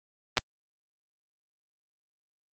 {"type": "clicks", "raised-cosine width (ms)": 0.2, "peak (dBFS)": -5, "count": 2, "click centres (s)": [0.372, 0.38], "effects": ["high-pass 150 Hz 12 dB/octave", "Opus 32 kbps"]}